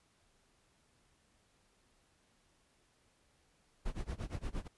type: noise with tremolo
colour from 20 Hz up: brown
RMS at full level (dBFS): -37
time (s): 3.85-4.68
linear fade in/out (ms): 10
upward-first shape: sine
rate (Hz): 8.6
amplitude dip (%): 95
effects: pink hiss -72 dBFS RMS until 4.77 s + resampled to 24000 Hz